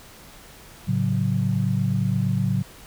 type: chord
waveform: sine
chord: F# minor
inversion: first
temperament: equal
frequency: 110 / 138.59 / 185 Hz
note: A2 / C#3 / F#3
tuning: 0 / 0 / 0 cents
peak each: -24 dBFS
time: 0.87-2.63 s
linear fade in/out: 20 ms
effects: pink hiss -46 dBFS RMS until 2.86 s